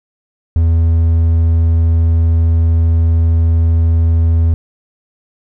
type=tone; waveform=triangle; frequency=82.41 Hz; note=E2; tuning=in tune; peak=-6 dBFS; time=0.56-4.54 s; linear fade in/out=0 ms; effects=none